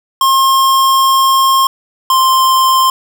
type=tone pair in turn; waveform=square; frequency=1070 / 1048.6 Hz; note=C6 / C6; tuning=+38 / +3 cents; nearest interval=unison; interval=35 cents; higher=first; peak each=-8 dBFS; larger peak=neither; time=0.21-1.67 / 2.1-2.9 s; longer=first; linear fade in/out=2 ms; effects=none